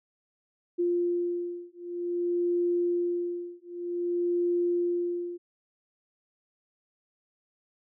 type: beating tone pair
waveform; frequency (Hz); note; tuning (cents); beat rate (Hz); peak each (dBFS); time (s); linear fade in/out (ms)
sine; 349.2 / 349.73; F4 / F4; 0 / +2; 0.53; -29; 0.78-5.38; 20
effects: none